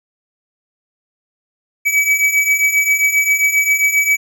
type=beating tone pair; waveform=square; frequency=2279 / 2286.5 Hz; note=C#7 / D7; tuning=+47 / -47 cents; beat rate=7.5 Hz; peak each=-18 / -14 dBFS; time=1.85-4.17 s; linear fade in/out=20 ms; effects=none